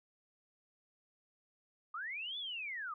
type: linear two-way sweep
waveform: sine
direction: up then down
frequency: 1169 to 3520 to 1169 Hz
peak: -39 dBFS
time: 1.94-2.94 s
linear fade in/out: 5 ms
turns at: 2.38 s
effects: none